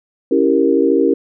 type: chord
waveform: sine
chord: C# diminished seventh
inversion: none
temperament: equal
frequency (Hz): 277.2 / 329.6 / 392 / 466.2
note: C#4 / E4 / G4 / Bb4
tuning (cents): 0 / 0 / 0 / 0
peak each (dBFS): -16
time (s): 0.31-1.14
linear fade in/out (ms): 5
effects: none